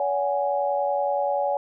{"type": "chord", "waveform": "sine", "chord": "C# suspended fourth", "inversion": "none", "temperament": "equal with one note detuned", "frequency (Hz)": [568.6, 740, 830.6], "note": ["C#5", "F#5", "G#5"], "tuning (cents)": [44, 0, 0], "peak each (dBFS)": [-24, -28, -26], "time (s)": [0, 1.57], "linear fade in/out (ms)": 2, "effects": []}